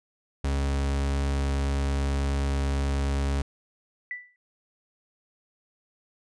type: tone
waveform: 40% pulse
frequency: 69.3 Hz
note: C#2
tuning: in tune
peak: -23 dBFS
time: 0.44-3.42 s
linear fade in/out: 5 ms
type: tone with exponential decay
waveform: sine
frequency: 1975.5 Hz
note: B6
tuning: in tune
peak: -28 dBFS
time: 4.11-4.36 s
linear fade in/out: 1 ms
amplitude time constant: 54 ms
effects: resampled to 22050 Hz